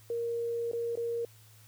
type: tone with dropouts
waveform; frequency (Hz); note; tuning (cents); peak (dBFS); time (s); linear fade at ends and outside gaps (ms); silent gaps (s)
sine; 467.9; A#4; +6; -30; 0.1-1.25; 2; 0.715-0.732 / 0.955-0.973
effects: added 109 Hz sine -56 dBFS peak until 1.67 s + white hiss -60 dBFS RMS until 1.67 s